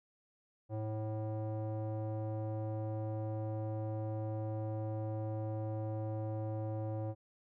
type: tone with low-pass filter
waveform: square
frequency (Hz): 108.7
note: A2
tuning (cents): -21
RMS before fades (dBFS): -38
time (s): 0.69-7.15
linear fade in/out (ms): 50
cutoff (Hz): 640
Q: 2.7
effects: none